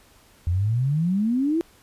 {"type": "exponential sweep", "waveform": "sine", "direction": "up", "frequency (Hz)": [82.9, 342.8], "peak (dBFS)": -19, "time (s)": [0.47, 1.61], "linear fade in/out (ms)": 0, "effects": ["pink hiss -55 dBFS RMS until 1.82 s", "resampled to 32000 Hz"]}